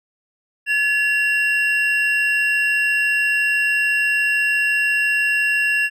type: tone pair together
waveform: triangle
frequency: 1708.4 / 2743 Hz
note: G#6 / F7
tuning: +48 / -32 cents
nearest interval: minor sixth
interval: 820 cents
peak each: -17 dBFS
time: 0.66-5.9 s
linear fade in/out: 50 ms
effects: none